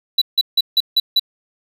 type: tone bursts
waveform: triangle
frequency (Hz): 3951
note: B7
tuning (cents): 0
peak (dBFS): -9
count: 6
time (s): 0.18-1.196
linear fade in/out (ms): 5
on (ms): 36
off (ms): 160
effects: none